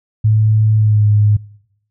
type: tone with pitch glide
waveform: sine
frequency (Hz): 108.4 to 104.77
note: A2 to G#2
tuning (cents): -25 to +16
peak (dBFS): -8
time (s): 0.24-1.37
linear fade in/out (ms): 10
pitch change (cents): -59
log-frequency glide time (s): 0.76-1.06
effects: noise-tail reverb RT60 0.8 s tail -24 dB re dry